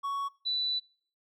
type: tone pair in turn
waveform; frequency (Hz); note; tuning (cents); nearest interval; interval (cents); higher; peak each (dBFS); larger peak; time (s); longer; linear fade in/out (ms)
triangle / sine; 1115 / 3973; C#6 / B7; +10 / +10; octave + minor seventh; 2200; second; -28; neither; 0.03-0.29 / 0.45-0.8; second; 20
effects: noise-tail reverb RT60 0.5 s tail -23 dB re dry